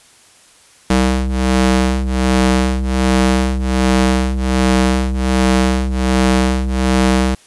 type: ring-modulated tone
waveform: sawtooth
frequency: 128.5 Hz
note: C3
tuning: 31 cents flat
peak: -5 dBFS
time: 0.9-7.35 s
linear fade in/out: 5 ms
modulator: 64.9 Hz
effects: white hiss -47 dBFS RMS until 7.46 s + resampled to 24000 Hz